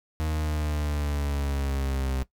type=linear sweep; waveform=40% pulse; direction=down; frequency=78.4 to 65.41 Hz; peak=-25 dBFS; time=0.2-2.23 s; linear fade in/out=0 ms; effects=noise-tail reverb RT60 0.1 s tail -17 dB re dry